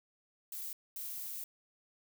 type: noise bursts at uneven times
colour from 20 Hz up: violet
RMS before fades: -42 dBFS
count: 2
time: 0.52-0.73 / 0.96-1.44 s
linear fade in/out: 2 ms
effects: none